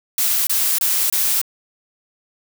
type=noise bursts; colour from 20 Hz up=blue; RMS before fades=-18 dBFS; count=4; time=0.18-1.415 s; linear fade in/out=2 ms; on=290 ms; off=25 ms; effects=none